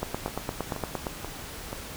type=two click trains; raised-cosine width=1 ms; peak=-14 / -20 dBFS; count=10 / 4; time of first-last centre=0.03-1.068 / 0.28-1.729 s; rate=8.67 / 2.07 Hz; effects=pink hiss -40 dBFS RMS until 1.96 s